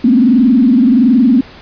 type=tone with frequency modulation; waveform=sine; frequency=246.9 Hz; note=B3; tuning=in tune; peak=-5 dBFS; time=0.04-1.41 s; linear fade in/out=5 ms; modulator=21.4 Hz; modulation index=1.3; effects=pink hiss -36 dBFS RMS until 1.61 s + resampled to 11025 Hz